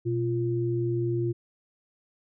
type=tone pair together; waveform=sine; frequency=122 / 346.6 Hz; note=B2 / F4; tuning=-21 / -13 cents; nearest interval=octave + tritone; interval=1808 cents; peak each=-27 dBFS; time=0.05-1.33 s; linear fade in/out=20 ms; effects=none